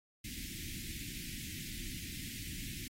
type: band-stop noise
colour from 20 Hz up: pink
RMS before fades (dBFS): -44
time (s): 0.24-2.88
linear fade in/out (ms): 5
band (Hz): 320 to 1900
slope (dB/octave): 48
effects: AAC 48 kbps